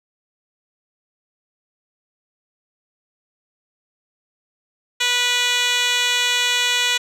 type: tone with band-pass filter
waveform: 10% pulse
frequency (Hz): 490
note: B4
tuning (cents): -14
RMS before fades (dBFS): -19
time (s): 5-6.98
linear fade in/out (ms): 10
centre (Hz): 4100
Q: 1.7
effects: none